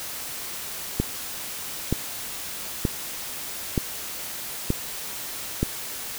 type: click train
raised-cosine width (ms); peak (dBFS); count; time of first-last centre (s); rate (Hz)
3; -8; 6; 1-5.63; 1.08
effects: white hiss -34 dBFS RMS until 6.18 s